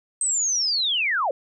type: linear sweep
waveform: sine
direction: down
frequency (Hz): 8320 to 493.9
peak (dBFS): -20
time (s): 0.21-1.31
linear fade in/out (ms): 2
effects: none